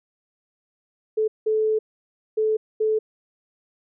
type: tone bursts at uneven times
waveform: sine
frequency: 434.6 Hz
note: A4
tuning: 21 cents flat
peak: -18 dBFS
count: 4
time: 1.17-1.28 / 1.46-1.79 / 2.37-2.57 / 2.8-2.99 s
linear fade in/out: 10 ms
effects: none